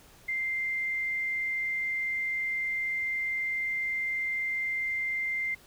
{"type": "tone", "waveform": "sine", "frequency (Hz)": 2092, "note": "C7", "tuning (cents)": -1, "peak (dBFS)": -28, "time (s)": [0.28, 5.55], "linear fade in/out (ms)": 10, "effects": ["pink hiss -56 dBFS RMS until 5.66 s"]}